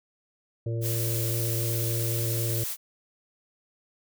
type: harmonic tone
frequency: 115.1 Hz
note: A#2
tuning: 22 cents flat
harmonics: 1 / 3 / 4 / 5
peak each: -27 / -37 / -39 / -41 dBFS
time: 0.66-2.64 s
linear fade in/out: 5 ms
type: noise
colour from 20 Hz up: blue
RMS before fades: -32 dBFS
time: 0.81-2.77 s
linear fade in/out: 50 ms
effects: none